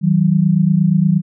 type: tone pair together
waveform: sine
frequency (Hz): 160 / 188.5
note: D#3 / F#3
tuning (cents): +49 / +32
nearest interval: minor third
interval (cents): 283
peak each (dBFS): -13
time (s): 0.01-1.22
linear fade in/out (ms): 50
effects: none